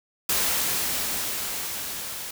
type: noise with level ramp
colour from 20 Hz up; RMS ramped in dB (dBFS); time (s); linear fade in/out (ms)
white; -23 to -35; 0.29-2.31; 5
effects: none